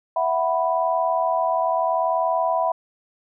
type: chord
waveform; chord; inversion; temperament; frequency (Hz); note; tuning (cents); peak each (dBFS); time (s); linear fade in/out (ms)
sine; E suspended second; none; equal; 659.3 / 740 / 987.8; E5 / F#5 / B5; 0 / 0 / 0; -22 / -24 / -23; 0.16-2.72; 5
effects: none